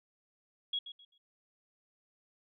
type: tone with echo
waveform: sine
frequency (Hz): 3322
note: G#7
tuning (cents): 0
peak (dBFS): -31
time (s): 0.73-0.79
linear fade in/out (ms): 5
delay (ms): 130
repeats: 3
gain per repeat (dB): -12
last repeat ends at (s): 1.18
effects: none